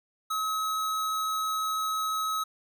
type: tone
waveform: square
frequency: 1281 Hz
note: E6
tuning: 50 cents flat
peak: -28 dBFS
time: 0.3-2.44 s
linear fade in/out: 10 ms
effects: none